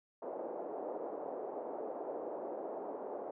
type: band-pass noise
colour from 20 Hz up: pink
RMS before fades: -42 dBFS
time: 0.22-3.31 s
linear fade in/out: 5 ms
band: 370 to 740 Hz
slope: 24 dB/octave
effects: none